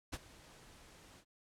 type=noise with ADSR envelope; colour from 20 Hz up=pink; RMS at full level=-40 dBFS; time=0.12-1.25 s; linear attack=17 ms; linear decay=39 ms; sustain=-19 dB; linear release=69 ms; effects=low-pass 10000 Hz 12 dB/octave